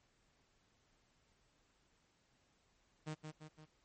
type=tone with echo; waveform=sawtooth; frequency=154.7 Hz; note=D#3; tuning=10 cents flat; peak=-37 dBFS; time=3.06-3.15 s; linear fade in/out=20 ms; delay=170 ms; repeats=3; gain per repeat=-5 dB; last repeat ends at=3.66 s; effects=pink hiss -75 dBFS RMS until 3.84 s + MP3 32 kbps